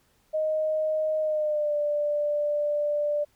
sine tone with pitch glide, 622.3 to 589.8 Hz, D#5 to D5, 0 to +7 cents, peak -23 dBFS, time 0.33-3.25 s, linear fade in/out 20 ms, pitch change -93 cents, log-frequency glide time 1.2-1.75 s, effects pink hiss -66 dBFS RMS until 3.35 s

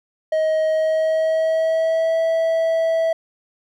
triangle tone with pitch glide, 630 to 653.7 Hz, D#5 to E5, +21 to -15 cents, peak -14 dBFS, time 0.32-3.13 s, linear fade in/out 5 ms, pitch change +64 cents, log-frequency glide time 0.68-2.2 s, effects none

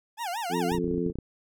40% pulse tone with vibrato, 810 Hz, G#5, 43 cents flat, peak -29 dBFS, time 0.17-0.79 s, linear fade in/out 50 ms, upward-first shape sine, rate 5.6 Hz, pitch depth 280 cents each way
harmonic tone, 87.31 Hz, F2, in tune, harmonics 2 / 3 / 4 / 5, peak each -31 / -31 / -31 / -31 dBFS, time 0.49-1.13 s, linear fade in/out 50 ms
clicks, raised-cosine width 3 ms, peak -22 dBFS, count 12, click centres 0.719 / 0.749 / 0.783 / 0.843 / 0.879 / 0.912 / 0.942 / 0.98 / 1.064 / 1.1 / 1.156 / 1.187 s
effects none

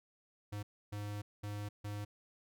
square tone bursts at uneven times, 103.4 Hz, G#2, 7 cents flat, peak -40 dBFS, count 4, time 0.52-0.63 / 0.92-1.22 / 1.43-1.69 / 1.84-2.05 s, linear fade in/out 10 ms, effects none

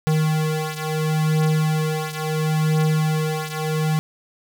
square beating tone pair, 155.56 / 156.29 Hz, D#3 / D#3, 0 / +8 cents, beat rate 0.73 Hz, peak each -21 / -24 dBFS, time 0.07-3.99 s, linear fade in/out 0 ms, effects none

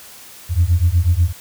sine beating tone pair, 82.41 / 90.61 Hz, E2 / F#2, 0 / -36 cents, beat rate 8.2 Hz, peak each -14 dBFS, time 0.49-1.33 s, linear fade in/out 50 ms, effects tanh soft clip ceiling -5 dBFS + white hiss -40 dBFS RMS until 1.4 s

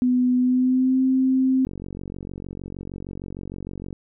sine tone with pitch glide, 250 to 261.4 Hz, B3 to C4, +21 to -1 cents, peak -16 dBFS, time 0.02-1.65 s, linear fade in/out 0 ms, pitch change +78 cents, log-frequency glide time 0.37-1.01 s
click train, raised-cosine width 3 ms, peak -21 dBFS, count 106, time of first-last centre 1.67-3.928 s, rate 46.5 Hz
effects none

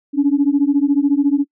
sine beating tone pair, 277.2 / 291.2 Hz, C#4 / D4, 0 / -15 cents, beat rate 14 Hz, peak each -14 dBFS, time 0.13-1.45 s, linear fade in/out 50 ms, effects noise-tail reverb RT60 0.1 s tail -22 dB re dry + tanh soft clip ceiling -5 dBFS

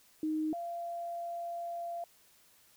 sine tone pair in turn, 311.1 / 686.8 Hz, D#4 / F5, 0 / -29 cents, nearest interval octave + major second, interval 1371 cents, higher second, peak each -30 / -36 dBFS, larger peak first, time 0.23-0.53 / 0.53-2.04 s, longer second, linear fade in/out 2 ms, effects white hiss -64 dBFS RMS until 2.76 s

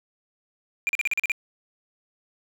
triangle tone bursts, 2392 Hz, D7, 31 cents sharp, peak -19 dBFS, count 8, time 0.87-1.318 s, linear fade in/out 0 ms, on 21 ms, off 40 ms, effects none

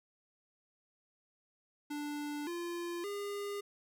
square tone with pitch steps, 293.7 / 345.3 / 405.9 Hz, D4 / F4 / G#4, 0 / -20 / -40 cents, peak -38 dBFS, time 1.9-3.61 s, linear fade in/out 10 ms, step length 570 ms, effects none

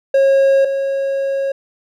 triangle tone pair in turn, 544 / 546.4 Hz, C#5 / C#5, -33 / -25 cents, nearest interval unison, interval 8 cents, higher second, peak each -7 / -14 dBFS, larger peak first, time 0.14-0.65 / 0.65-1.52 s, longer second, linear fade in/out 5 ms, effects none

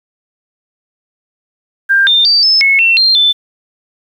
sine tone with pitch steps, 1591 / 3608 / 4643 / 5230 / 2191 / 2703 / 4183 / 3524 Hz, G6 / A7 / D8 / E8 / C#7 / E7 / C8 / A7, +25 / +43 / -21 / -15 / -21 / +43 / -1 / +2 cents, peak -6 dBFS, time 1.89-3.33 s, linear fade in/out 20 ms, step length 180 ms, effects 7-bit

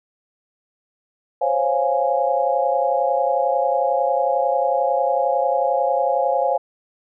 sine chord, Db major seventh, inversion third, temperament equal, 523.3 / 554.4 / 698.5 / 830.6 Hz, C5 / Db5 / F5 / Ab5, 0 / 0 / 0 / 0 cents, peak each -22 dBFS, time 1.41-6.58 s, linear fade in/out 10 ms, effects none

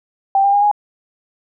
sine tone with pitch steps, 784 / 798.6 / 813.5 / 828.7 Hz, G5 / G5 / G#5 / G#5, 0 / +32 / -36 / -4 cents, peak -10 dBFS, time 0.35-0.714 s, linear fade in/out 2 ms, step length 91 ms, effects none

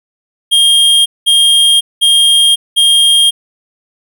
square tone bursts, 3225 Hz, G7, 48 cents sharp, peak -6 dBFS, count 4, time 0.51-3.31 s, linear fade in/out 20 ms, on 550 ms, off 200 ms, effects none

